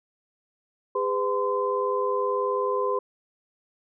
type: tone cluster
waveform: sine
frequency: 405.3 / 504 / 1027 Hz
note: G#4 / B4 / C6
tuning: -42 / +35 / -33 cents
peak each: -27 dBFS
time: 0.95-2.99 s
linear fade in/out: 5 ms
effects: none